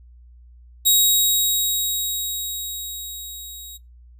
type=tone with level ramp; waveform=10% pulse; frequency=3800 Hz; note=A#7; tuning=33 cents sharp; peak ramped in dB=-5 to -29 dBFS; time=0.85-3.78 s; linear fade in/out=20 ms; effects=noise-tail reverb RT60 0.2 s tail -21 dB re dry + added 60 Hz sine -44 dBFS peak until 4.19 s